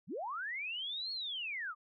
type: linear two-way sweep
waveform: sine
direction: up then down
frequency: 116.54 to 4357 to 1152 Hz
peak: -37 dBFS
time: 0.07-1.75 s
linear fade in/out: 50 ms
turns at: 1.12 s
effects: none